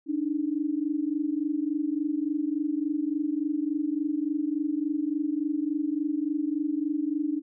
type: tone pair together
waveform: sine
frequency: 287.7 / 311.2 Hz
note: D4 / D#4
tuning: -36 / 0 cents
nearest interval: minor second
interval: 136 cents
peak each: -28 dBFS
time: 0.06-7.42 s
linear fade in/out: 50 ms
effects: none